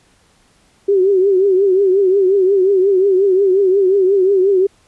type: tone with vibrato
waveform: sine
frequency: 384.8 Hz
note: G4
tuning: 32 cents flat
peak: -9 dBFS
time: 0.88-4.67 s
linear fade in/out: 10 ms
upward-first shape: triangle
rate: 5.6 Hz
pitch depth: 110 cents each way
effects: pink hiss -54 dBFS RMS until 4.87 s + resampled to 24000 Hz